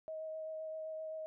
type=tone with vibrato; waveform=sine; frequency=632 Hz; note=D#5; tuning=27 cents sharp; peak=-40 dBFS; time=0.08-1.26 s; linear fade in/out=0 ms; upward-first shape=sine; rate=7.7 Hz; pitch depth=11 cents each way; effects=none